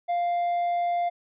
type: tone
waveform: triangle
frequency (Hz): 698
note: F5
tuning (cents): -1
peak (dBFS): -21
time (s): 0.08-1.1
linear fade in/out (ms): 20
effects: resampled to 8000 Hz